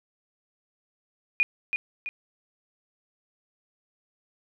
sine tone with echo, 2450 Hz, D#7, 27 cents flat, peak -18 dBFS, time 1.4-1.43 s, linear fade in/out 0 ms, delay 330 ms, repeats 2, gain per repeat -6 dB, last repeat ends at 2.09 s, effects none

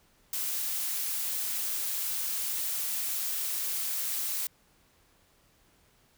blue noise, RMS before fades -32 dBFS, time 0.33-4.47 s, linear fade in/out 2 ms, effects pink hiss -65 dBFS RMS until 6.17 s

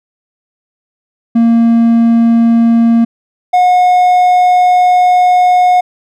triangle tone pair in turn, 231.2 / 724.3 Hz, A#3 / F#5, -14 / -37 cents, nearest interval octave + minor sixth, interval 1977 cents, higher second, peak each -3 dBFS, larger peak neither, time 1.35-3.05 / 3.53-5.81 s, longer second, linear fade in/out 10 ms, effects none

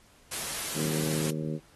white noise, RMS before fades -34 dBFS, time 0.31-1.31 s, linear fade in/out 10 ms
harmonic tone, 77.6 Hz, D#2, 4 cents flat, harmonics 2 / 3 / 4 / 5 / 6 / 7, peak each -32 / -36 / -38 / -40 / -42 / -43 dBFS, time 0.74-1.6 s, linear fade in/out 50 ms
effects pink hiss -60 dBFS RMS until 1.75 s + AAC 32 kbps

